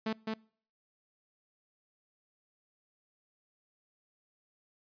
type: tone with echo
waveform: sawtooth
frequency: 220 Hz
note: A3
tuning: in tune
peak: -27 dBFS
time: 0.06-0.13 s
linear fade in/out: 5 ms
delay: 210 ms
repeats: 1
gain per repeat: -2 dB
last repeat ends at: 0.34 s
effects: noise-tail reverb RT60 0.5 s tail -25 dB re dry + resampled to 11025 Hz